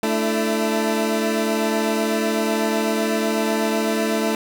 20% pulse chord, A suspended fourth, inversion none, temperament equal with one note detuned, 220 / 293.7 / 334 Hz, A3 / D4 / E4, 0 / 0 / +23 cents, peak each -16 / -22 / -20 dBFS, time 0.03-4.35 s, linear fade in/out 2 ms, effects none

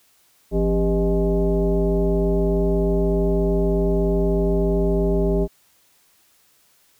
sine tone with frequency modulation, 174.61 Hz, F3, in tune, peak -16 dBFS, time 0.51-5.48 s, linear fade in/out 50 ms, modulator 223 Hz, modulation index 1.6, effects white hiss -59 dBFS RMS until 6.99 s

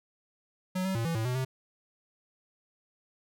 square tone with pitch steps, 185 / 190.2 / 115.1 / 166.2 / 111.6 / 125.5 / 130.7 Hz, F#3 / F#3 / A#2 / E3 / A2 / B2 / C3, 0 / +48 / -22 / +15 / +25 / +28 / -1 cents, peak -29 dBFS, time 0.75-1.45 s, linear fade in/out 10 ms, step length 100 ms, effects none

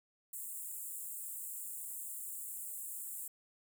pink high-pass noise, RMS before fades -44 dBFS, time 0.33-3.28 s, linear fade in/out 5 ms, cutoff 7400 Hz, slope 96 dB/octave, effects none

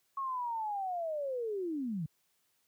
sine linear sweep, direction down, 1105 to 145.3 Hz, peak -33 dBFS, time 0.17-2.06 s, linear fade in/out 5 ms, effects white hiss -75 dBFS RMS until 2.67 s + high-pass 60 Hz 12 dB/octave

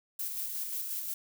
violet noise with tremolo, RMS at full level -35 dBFS, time 0.19-1.14 s, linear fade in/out 5 ms, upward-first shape square, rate 5.6 Hz, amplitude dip 30%, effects none

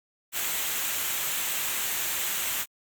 white noise with comb filter, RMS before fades -29 dBFS, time 0.32-2.66 s, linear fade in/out 50 ms, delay 0.2 ms, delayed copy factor -0.5, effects Opus 48 kbps

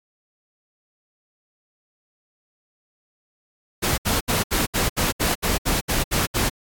pink noise bursts, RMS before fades -21 dBFS, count 12, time 3.82-6.499 s, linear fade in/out 20 ms, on 160 ms, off 69 ms, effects AAC 64 kbps

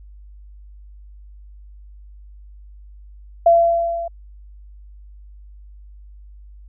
sine tone with level ramp, 678 Hz, E5, 49 cents sharp, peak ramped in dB -7 to -24 dBFS, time 3.46-4.08 s, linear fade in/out 5 ms, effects added 50 Hz sine -39 dBFS peak until 6.68 s

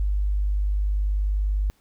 sine tone, 50.1 Hz, G1, 38 cents sharp, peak -20 dBFS, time 0-1.7 s, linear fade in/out 0 ms, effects pink hiss -64 dBFS RMS until 1.8 s

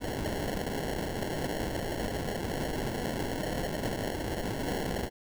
blue noise with sample-and-hold, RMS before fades -33 dBFS, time 0-5.1 s, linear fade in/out 50 ms, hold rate 1225 Hz, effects none

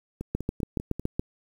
two click trains, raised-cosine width 3 ms, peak -13 / -20 dBFS, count 7 / 5, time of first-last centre 0.35-1.195 / 0.21-0.996 s, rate 7.1 / 5.09 Hz, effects 8-bit

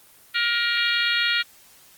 harmonic tone, 472.1 Hz, A#4, 22 cents sharp, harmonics 3 / 4 / 5 / 6 / 7 / 8 / 9, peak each -25 / -26 / -27 / -28 / -28 / -29 / -30 dBFS, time 0.34-1.43 s, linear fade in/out 20 ms, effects white hiss -52 dBFS RMS until 1.97 s + Opus 24 kbps

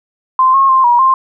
sine tone with pitch steps, 1040 / 1084 / 1052 / 959 / 1054 Hz, C6 / C#6 / C6 / A#5 / C6, -11 / -39 / +9 / +49 / +12 cents, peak -6 dBFS, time 0.39-1.14 s, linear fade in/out 2 ms, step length 150 ms, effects none

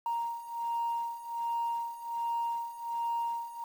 sine beating tone pair, 933 / 934.3 Hz, A#5 / A#5, +1 / +4 cents, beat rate 1.3 Hz, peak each -35 / -32 dBFS, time 0.06-3.64 s, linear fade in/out 2 ms, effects tanh soft clip ceiling -26 dBFS + 9-bit

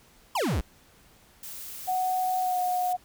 square exponential sweep, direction down, 1111 to 50.3 Hz, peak -25 dBFS, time 0.35-0.61 s, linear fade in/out 5 ms
blue noise, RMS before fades -40 dBFS, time 1.43-2.93 s, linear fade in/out 2 ms
sine tone with pitch glide, 740 to 726.4 Hz, F#5 to F#5, 0 to -32 cents, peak -24 dBFS, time 1.87-2.97 s, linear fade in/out 20 ms, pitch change -32 cents, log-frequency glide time 2.4-2.59 s
effects pink hiss -58 dBFS RMS until 3.04 s

